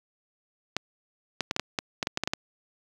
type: clicks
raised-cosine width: 0.2 ms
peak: -9 dBFS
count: 12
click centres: 0.766 / 1.407 / 1.511 / 1.564 / 1.596 / 1.788 / 2.028 / 2.071 / 2.174 / 2.236 / 2.275 / 2.335 s
effects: high-pass 60 Hz 12 dB/octave + 7-bit